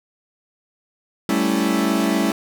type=chord; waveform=40% pulse; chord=A dominant seventh; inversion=third; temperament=equal; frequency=196 / 220 / 277.2 / 329.6 Hz; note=G3 / A3 / C#4 / E4; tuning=0 / 0 / 0 / 0 cents; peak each=-22 dBFS; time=1.29-2.32 s; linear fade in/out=2 ms; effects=none